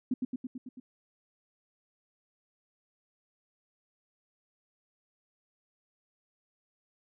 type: tone with echo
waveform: sine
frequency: 253.3 Hz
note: B3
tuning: 44 cents sharp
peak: -25 dBFS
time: 0.11-0.14 s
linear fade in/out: 5 ms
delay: 110 ms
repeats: 6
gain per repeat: -3 dB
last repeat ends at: 0.8 s
effects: none